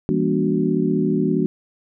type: tone cluster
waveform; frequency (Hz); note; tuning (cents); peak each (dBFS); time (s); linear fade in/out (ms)
sine; 167.2 / 202.4 / 239.1 / 292.3 / 371.4; E3 / G#3 / A#3 / D4 / F#4; +25 / -44 / +44 / -8 / +7; -23; 0.09-1.46; 0
effects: none